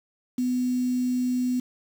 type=tone with quantisation; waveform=sine; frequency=250 Hz; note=B3; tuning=21 cents sharp; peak=-22 dBFS; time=0.38-1.6 s; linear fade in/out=5 ms; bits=7; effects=none